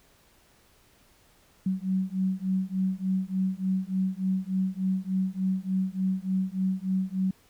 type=beating tone pair; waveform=sine; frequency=186.9 / 190.3 Hz; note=F#3 / F#3; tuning=+18 / +49 cents; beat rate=3.4 Hz; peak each=-28 dBFS; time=1.66-7.31 s; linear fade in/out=5 ms; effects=pink hiss -61 dBFS RMS until 7.49 s